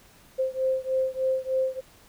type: beating tone pair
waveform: sine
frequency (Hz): 522 / 525.3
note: C5 / C5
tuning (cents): -4 / +7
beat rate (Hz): 3.3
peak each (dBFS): -26 / -27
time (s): 0.38-1.81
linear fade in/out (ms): 20
effects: pink hiss -55 dBFS RMS until 2.08 s